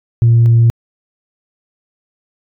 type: tone pair in turn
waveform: sine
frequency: 116.54 / 116.13 Hz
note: A#2 / A#2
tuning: 0 / -6 cents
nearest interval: unison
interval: 6 cents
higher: first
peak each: -4 dBFS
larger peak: neither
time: 0.22-0.46 / 0.46-0.7 s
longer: neither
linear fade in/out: 0 ms
effects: tanh soft clip ceiling -3 dBFS